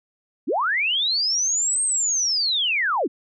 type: linear two-way sweep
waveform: sine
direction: up then down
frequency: 195.6 to 8520 to 195.6 Hz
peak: -19 dBFS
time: 0.47-3.08 s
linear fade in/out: 20 ms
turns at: 1.83 s
effects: none